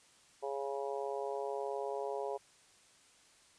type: harmonic tone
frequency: 138.59 Hz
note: C#3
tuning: in tune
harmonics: 3 / 4 / 5 / 6 / 7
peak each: -39 / -41 / -43 / -45 / -46 dBFS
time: 0.42-2.38 s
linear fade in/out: 20 ms
effects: white hiss -64 dBFS RMS until 3.58 s + resampled to 22050 Hz